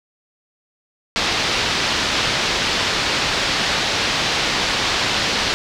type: low-pass noise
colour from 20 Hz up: white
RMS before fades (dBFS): -20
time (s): 1.16-5.54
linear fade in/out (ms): 0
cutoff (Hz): 4900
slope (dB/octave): 24
effects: none